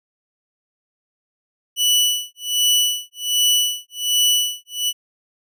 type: tone with tremolo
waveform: sawtooth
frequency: 2960 Hz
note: F#7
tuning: in tune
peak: -10 dBFS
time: 1.76-4.93 s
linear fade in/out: 50 ms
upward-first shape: sine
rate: 1.3 Hz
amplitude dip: 100%
effects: none